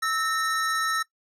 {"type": "tone pair together", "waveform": "square", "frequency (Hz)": [1307, 1833], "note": ["E6", "A#6"], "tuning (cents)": [-15, -30], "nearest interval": "tritone", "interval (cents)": 585, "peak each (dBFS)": [-26, -29], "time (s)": [0.02, 1.03], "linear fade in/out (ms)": 10, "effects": ["noise-tail reverb RT60 0.1 s tail -19 dB re dry", "low-pass 12000 Hz 12 dB/octave"]}